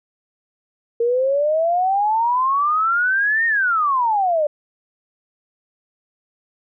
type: exponential two-way sweep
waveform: sine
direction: up then down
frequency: 460.4 to 1864.7 to 580 Hz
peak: -15 dBFS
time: 1-4.47 s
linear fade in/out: 5 ms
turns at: 3.46 s
effects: none